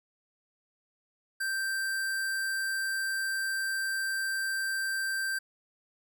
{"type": "tone", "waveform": "square", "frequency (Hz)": 1568, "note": "G6", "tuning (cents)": 0, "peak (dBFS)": -30, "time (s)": [1.4, 5.39], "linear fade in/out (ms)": 10, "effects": []}